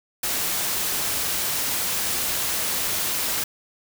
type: noise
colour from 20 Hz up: white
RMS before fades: -25 dBFS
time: 0.23-3.44 s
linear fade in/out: 5 ms
effects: none